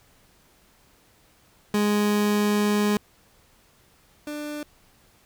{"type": "tone pair in turn", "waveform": "30% pulse", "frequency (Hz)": [207.7, 296.9], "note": ["G#3", "D4"], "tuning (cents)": [0, 19], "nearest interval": "tritone", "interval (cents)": 619, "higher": "second", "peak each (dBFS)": [-17, -28], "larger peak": "first", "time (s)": [[1.74, 2.97], [4.27, 4.63]], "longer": "first", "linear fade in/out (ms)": 2, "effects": ["pink hiss -59 dBFS RMS until 5.25 s"]}